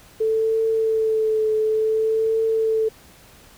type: tone with vibrato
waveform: sine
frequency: 440 Hz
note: A4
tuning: in tune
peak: -17 dBFS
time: 0.2-2.89 s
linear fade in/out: 10 ms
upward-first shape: triangle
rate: 0.56 Hz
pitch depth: 28 cents each way
effects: pink hiss -49 dBFS RMS until 3.57 s